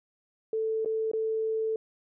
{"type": "tone with dropouts", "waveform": "sine", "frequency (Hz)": 441.8, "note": "A4", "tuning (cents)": 7, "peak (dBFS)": -26, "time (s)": [0.53, 1.76], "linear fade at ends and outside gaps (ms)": 2, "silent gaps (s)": [[0.848, 0.858], [1.115, 1.134]], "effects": []}